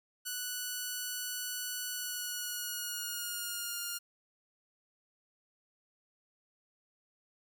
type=tone with pitch glide; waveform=5% pulse; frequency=1480 to 1410.7 Hz; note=F#6 to F6; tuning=0 to +17 cents; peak=-25 dBFS; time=0.25-3.99 s; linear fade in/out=20 ms; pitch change=-83 cents; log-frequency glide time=1.91-3.78 s; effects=none